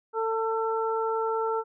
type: harmonic tone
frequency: 447.4 Hz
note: A4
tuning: 29 cents sharp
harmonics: 1 / 2 / 3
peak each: -27 / -30 / -32 dBFS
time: 0.13-1.64 s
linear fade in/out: 50 ms
effects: none